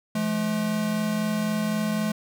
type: tone pair together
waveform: square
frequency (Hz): 170.5 / 214.4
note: F3 / A3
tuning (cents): -41 / -45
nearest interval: major third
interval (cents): 396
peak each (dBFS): -31 / -25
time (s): 0.15-2.12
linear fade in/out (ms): 5
effects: none